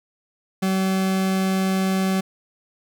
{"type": "tone", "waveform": "40% pulse", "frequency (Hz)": 190.1, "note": "F#3", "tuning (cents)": 47, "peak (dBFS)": -18, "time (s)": [0.62, 2.21], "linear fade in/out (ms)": 10, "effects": []}